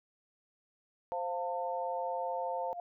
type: chord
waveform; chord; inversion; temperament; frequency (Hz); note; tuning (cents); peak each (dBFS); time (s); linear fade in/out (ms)
sine; F major; second; equal with one note detuned; 523.3 / 698.5 / 896.9; C5 / F5 / A5; 0 / 0 / +33; -37; 1.12-2.73; 0
type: tone with exponential growth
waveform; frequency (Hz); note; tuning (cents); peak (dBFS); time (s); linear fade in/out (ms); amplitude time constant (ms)
sine; 700; F5; +4; -34; 2.61-2.8; 2; 40
effects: none